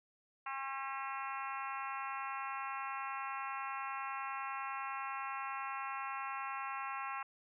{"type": "harmonic tone with a mistuned harmonic", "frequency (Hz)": 270, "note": "C#4", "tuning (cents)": -45, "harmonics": [3, 4, 5, 6, 7, 8, 9, 10], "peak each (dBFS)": [-45, -42, -46, -50, -51, -52, -52, -50], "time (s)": [0.46, 7.23], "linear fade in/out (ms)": 5, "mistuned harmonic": 7, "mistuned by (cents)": 27, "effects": []}